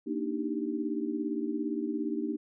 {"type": "chord", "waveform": "sine", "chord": "Eb major seventh", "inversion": "second", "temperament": "equal", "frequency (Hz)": [233.1, 293.7, 311.1, 392], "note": ["Bb3", "D4", "Eb4", "G4"], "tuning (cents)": [0, 0, 0, 0], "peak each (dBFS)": [-36, -34, -34, -38], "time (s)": [0.06, 2.37], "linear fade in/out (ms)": 20, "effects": []}